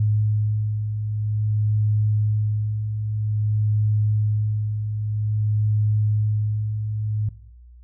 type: beating tone pair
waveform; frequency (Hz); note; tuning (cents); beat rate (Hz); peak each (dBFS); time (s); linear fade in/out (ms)
sine; 105.9 / 106.41; G#2 / G#2; +34 / +43; 0.51; -28 / -19; 0-7.29; 5
effects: noise-tail reverb RT60 0.7 s tail -19 dB re dry + added 60 Hz sine -43 dBFS peak until 7.83 s